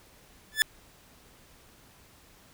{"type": "tone with exponential growth", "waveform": "sawtooth", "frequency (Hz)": 1740, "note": "A6", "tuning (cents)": -20, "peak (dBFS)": -12, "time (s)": [0.52, 0.62], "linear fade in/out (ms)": 0, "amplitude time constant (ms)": 20, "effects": ["pink hiss -57 dBFS RMS until 2.53 s"]}